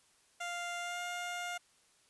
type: tone with pitch glide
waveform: 15% pulse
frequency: 698.5 to 707 Hz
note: F5 to F5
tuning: 0 to +21 cents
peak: -31 dBFS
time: 0.4-1.58 s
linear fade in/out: 10 ms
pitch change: +21 cents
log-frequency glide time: 0.8-1 s
effects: white hiss -68 dBFS RMS until 2.09 s + resampled to 24000 Hz